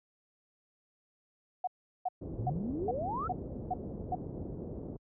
sine tone bursts, 733 Hz, F#5, 16 cents flat, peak -29 dBFS, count 7, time 1.64-4.151 s, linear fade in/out 5 ms, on 33 ms, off 380 ms
pink low-pass noise, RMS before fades -39 dBFS, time 2.21-4.97 s, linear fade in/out 10 ms, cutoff 520 Hz, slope 24 dB/octave
sine exponential sweep, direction up, 100.1 to 1396.9 Hz, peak -33 dBFS, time 2.38-3.28 s, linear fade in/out 10 ms
effects high-pass 60 Hz 12 dB/octave

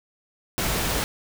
pink noise, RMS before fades -25 dBFS, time 0.58-1.04 s, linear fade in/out 0 ms, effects none

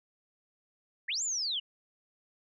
sine linear two-way sweep, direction up then down, 1598 to 7459 to 2802 Hz, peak -30 dBFS, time 1.08-1.6 s, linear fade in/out 10 ms, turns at 1.23 s, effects none

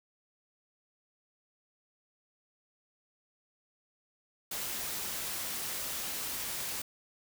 white noise, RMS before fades -37 dBFS, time 4.51-6.82 s, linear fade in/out 5 ms, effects none

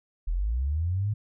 sine linear sweep, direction up, 37.3 to 108.5 Hz, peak -24 dBFS, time 0.27-1.14 s, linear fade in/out 10 ms, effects none

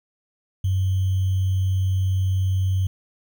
sine tone with sample-and-hold, 94.3 Hz, F#2, 33 cents sharp, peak -18 dBFS, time 0.64-2.87 s, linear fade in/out 5 ms, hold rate 3150 Hz, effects none

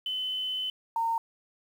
sine tone pair in turn, 3032 / 914.8 Hz, F#7 / A#5, +42 / -33 cents, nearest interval octave + major sixth, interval 2075 cents, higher first, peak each -29 / -25 dBFS, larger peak second, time 0.06-0.7 / 0.96-1.18 s, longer first, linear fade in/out 2 ms, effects 9-bit

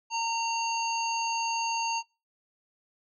harmonic tone, 919 Hz, A#5, 25 cents flat, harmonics 1 / 3 / 5 / 7, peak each -29 / -34 / -36 / -37 dBFS, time 0.1-2.03 s, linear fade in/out 50 ms, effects noise-tail reverb RT60 0.3 s tail -25 dB re dry

